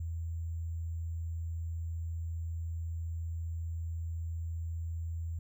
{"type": "tone with sample-and-hold", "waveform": "sine", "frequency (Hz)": 82.7, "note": "E2", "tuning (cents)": 6, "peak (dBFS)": -34, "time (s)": [0, 5.39], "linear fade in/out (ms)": 5, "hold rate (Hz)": 7350, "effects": []}